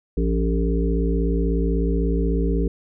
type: harmonic tone with a mistuned harmonic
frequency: 56.3 Hz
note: A1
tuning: 40 cents sharp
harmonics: 1 / 3 / 5 / 7 / 8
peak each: -20 / -25 / -27 / -28 / -29 dBFS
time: 0.17-2.68 s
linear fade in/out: 5 ms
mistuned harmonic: 3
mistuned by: +67 cents
effects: none